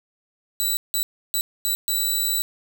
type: tone bursts at uneven times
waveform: 10% pulse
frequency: 3951 Hz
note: B7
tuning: in tune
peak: -13 dBFS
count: 5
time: 0.6-0.77 / 0.94-1.03 / 1.34-1.41 / 1.65-1.75 / 1.88-2.42 s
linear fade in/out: 0 ms
effects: none